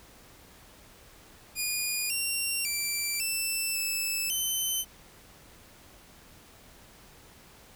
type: tone with pitch steps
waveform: 10% pulse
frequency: 2447 / 2754 / 2342 / 2662 / 2629 / 3062 Hz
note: D#7 / F7 / D7 / E7 / E7 / G7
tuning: -29 / -25 / -5 / +16 / -5 / -41 cents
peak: -20 dBFS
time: 1.55-4.85 s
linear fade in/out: 50 ms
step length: 550 ms
effects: pink hiss -54 dBFS RMS until 7.75 s